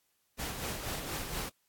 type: noise with tremolo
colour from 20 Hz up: pink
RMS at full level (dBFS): -36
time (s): 0.38-1.5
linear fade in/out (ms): 20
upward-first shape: sine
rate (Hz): 4.2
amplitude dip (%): 45
effects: white hiss -75 dBFS RMS until 1.68 s + AAC 64 kbps